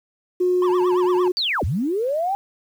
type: tone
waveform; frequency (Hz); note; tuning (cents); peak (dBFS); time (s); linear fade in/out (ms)
sine; 361.7; F#4; -39; -15; 0.4-1.32; 10
type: tone with vibrato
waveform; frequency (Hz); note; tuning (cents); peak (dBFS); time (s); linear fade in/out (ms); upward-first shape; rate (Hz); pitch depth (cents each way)
triangle; 1005; B5; +30; -21; 0.62-1.28; 2; triangle; 8.8; 290
type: linear two-way sweep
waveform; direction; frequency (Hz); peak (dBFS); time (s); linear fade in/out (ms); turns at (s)
sine; down then up; 4731 to 62.9 to 811; -19; 1.37-2.35; 0; 1.64
effects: tanh soft clip ceiling -10 dBFS + 8-bit